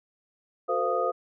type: tone cluster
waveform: sine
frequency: 368.6 / 453.1 / 516 / 689 / 1241 Hz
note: F#4 / A#4 / C5 / F5 / D#6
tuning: -7 / -49 / -24 / -24 / -5 cents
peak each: -34 / -31 / -28 / -30 / -29 dBFS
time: 0.68-1.12 s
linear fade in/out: 20 ms
effects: none